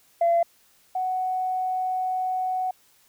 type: tone pair in turn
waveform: sine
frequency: 681 / 742.9 Hz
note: F5 / F#5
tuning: -44 / +7 cents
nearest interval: major second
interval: 151 cents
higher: second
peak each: -16 / -23 dBFS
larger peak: first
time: 0.21-0.43 / 0.95-2.71 s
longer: second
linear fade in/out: 5 ms
effects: tanh soft clip ceiling -14 dBFS + white hiss -60 dBFS RMS until 3.08 s